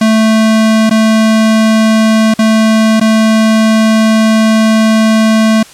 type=tone with dropouts; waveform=square; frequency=220 Hz; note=A3; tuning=in tune; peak=-6 dBFS; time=0.01-5.63 s; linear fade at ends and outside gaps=5 ms; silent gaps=0.896-0.909 / 2.34-2.389 / 2.999-3.011 s; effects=white hiss -35 dBFS RMS until 5.73 s + low-pass 9000 Hz 12 dB/octave